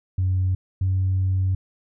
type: tone pair in turn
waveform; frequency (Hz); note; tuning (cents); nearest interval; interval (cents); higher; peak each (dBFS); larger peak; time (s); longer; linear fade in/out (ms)
sine; 92.9 / 94.14; F#2 / F#2; +7 / +30; unison; 23; second; -17; neither; 0.18-0.55 / 0.81-1.55; second; 5
effects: tanh soft clip ceiling -15 dBFS